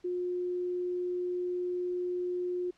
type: tone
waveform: sine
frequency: 358.1 Hz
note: F4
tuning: 43 cents sharp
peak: -30 dBFS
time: 0.04-2.71 s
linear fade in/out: 10 ms
effects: pink hiss -67 dBFS RMS until 2.77 s + low-pass 6000 Hz 12 dB/octave